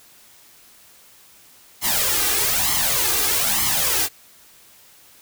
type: noise with flanger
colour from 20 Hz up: white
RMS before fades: -20 dBFS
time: 1.81-4.09 s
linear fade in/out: 50 ms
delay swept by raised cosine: 0.95 to 2.55 ms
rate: 1.1 Hz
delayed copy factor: +0.75
effects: white hiss -50 dBFS RMS until 5.21 s